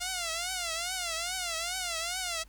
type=tone with vibrato; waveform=5% pulse; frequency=698.5 Hz; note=F5; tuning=in tune; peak=-20 dBFS; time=0-2.44 s; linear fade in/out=20 ms; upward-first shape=triangle; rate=2.4 Hz; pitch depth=150 cents each way; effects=added 50 Hz sine -52 dBFS peak until 2.48 s + pink hiss -63 dBFS RMS until 2.48 s